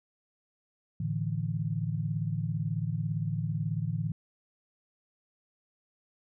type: chord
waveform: sine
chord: A suspended fourth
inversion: none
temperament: equal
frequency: 110 / 146.83 / 164.81 Hz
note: A2 / D3 / E3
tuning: 0 / 0 / 0 cents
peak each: -33 dBFS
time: 1-4.12 s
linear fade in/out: 5 ms
effects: none